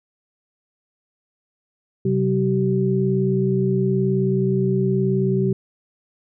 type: tone cluster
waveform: sine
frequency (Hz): 131.1 / 190.1 / 383.4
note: C3 / F#3 / G4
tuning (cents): +4 / +47 / -38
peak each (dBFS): -21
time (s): 2.05-5.53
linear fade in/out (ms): 5
effects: none